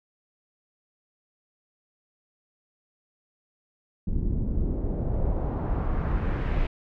brown noise with low-pass filter sweep, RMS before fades -26 dBFS, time 4.07-6.67 s, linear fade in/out 5 ms, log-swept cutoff 230 to 2600 Hz, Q 1.3, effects none

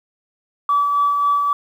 sine tone with tremolo, 1150 Hz, D6, 37 cents flat, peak -12 dBFS, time 0.69-1.53 s, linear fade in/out 2 ms, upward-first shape sine, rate 3.7 Hz, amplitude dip 35%, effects tanh soft clip ceiling -8 dBFS + 8-bit

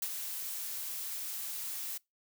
blue noise with ADSR envelope, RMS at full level -33 dBFS, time 0.02-1.98 s, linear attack 4 ms, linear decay 52 ms, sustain -6 dB, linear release 9 ms, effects noise-tail reverb RT60 0.2 s tail -24 dB re dry

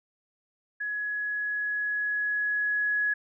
sine tone with level ramp, 1682 Hz, G#6, 22 cents sharp, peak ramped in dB -29 to -23 dBFS, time 0.8-3.14 s, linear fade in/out 10 ms, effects none

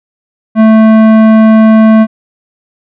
sine tone with tanh clipping, 220 Hz, A3, in tune, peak -3 dBFS, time 0.55-2.07 s, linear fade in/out 50 ms, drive 15 dB, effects none

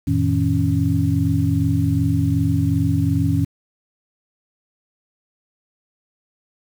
sine tone cluster, 91.3 / 113.9 / 159.6 / 277 Hz, F#2 / A#2 / D#3 / C#4, -23 / -40 / +44 / -1 cents, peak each -21 dBFS, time 0.07-3.45 s, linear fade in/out 10 ms, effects 7-bit

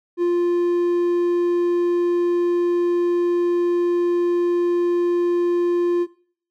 triangle tone, 349.2 Hz, F4, in tune, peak -14 dBFS, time 0.17-6.07 s, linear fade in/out 50 ms, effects noise-tail reverb RT60 0.5 s tail -18 dB re dry

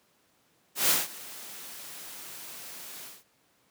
white noise with ADSR envelope, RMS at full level -22 dBFS, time 0.75-3.24 s, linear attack 140 ms, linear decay 180 ms, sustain -21 dB, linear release 200 ms, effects pink hiss -67 dBFS RMS until 3.7 s + high-pass 150 Hz 12 dB/octave

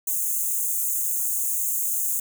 white high-pass noise, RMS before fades -25 dBFS, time 0.07-2.2 s, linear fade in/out 5 ms, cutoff 6400 Hz, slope 96 dB/octave, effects none

